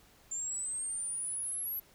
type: exponential sweep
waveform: sine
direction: up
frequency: 7200 to 11830 Hz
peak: -34 dBFS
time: 0.31-1.8 s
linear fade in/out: 10 ms
effects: pink hiss -62 dBFS RMS until 1.94 s